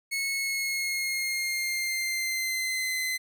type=tone with pitch glide; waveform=sawtooth; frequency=2192 to 2045 Hz; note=C#7 to C7; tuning=-20 to -40 cents; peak=-24 dBFS; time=0.11-3.18 s; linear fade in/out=20 ms; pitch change=-120 cents; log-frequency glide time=0.31-2.95 s; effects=none